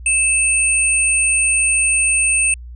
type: tone pair together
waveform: sine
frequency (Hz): 2627 / 8814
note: E7 / C#9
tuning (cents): -7 / -11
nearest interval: octave + major sixth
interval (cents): 2096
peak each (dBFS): -16 / -15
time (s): 0.06-2.54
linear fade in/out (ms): 2
effects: added 60 Hz sine -31 dBFS peak until 2.75 s